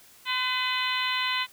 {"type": "harmonic tone with a mistuned harmonic", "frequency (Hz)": 505, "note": "B4", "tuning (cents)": 39, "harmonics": [2, 3, 4, 5, 6, 7, 8], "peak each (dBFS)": [-31, -35, -31, -33, -32, -34, -35], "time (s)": [0.25, 1.47], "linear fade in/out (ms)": 50, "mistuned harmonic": 2, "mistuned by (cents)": 22, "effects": ["white hiss -54 dBFS RMS until 1.52 s"]}